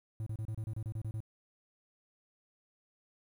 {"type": "tone bursts", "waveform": "triangle", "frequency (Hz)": 109.6, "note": "A2", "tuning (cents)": -6, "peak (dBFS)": -33, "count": 11, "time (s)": [0.2, 1.204], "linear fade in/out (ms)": 0, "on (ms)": 64, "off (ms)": 30, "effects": ["11-bit"]}